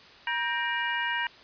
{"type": "tone cluster", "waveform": "sine", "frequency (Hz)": [953, 1579, 1856, 2361, 2869], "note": ["A#5", "G6", "A#6", "D7", "F7"], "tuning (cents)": [38, 12, -8, 9, 46], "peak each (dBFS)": [-32, -32, -32, -36, -35], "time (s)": [0.27, 1.27], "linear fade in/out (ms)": 2, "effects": ["white hiss -51 dBFS RMS until 1.43 s", "resampled to 11025 Hz"]}